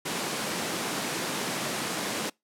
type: high-pass noise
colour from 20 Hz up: pink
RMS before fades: -31 dBFS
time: 0.05-2.3 s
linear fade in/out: 10 ms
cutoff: 160 Hz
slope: 24 dB/octave
effects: noise-tail reverb RT60 0.2 s tail -26 dB re dry + low-pass 11000 Hz 12 dB/octave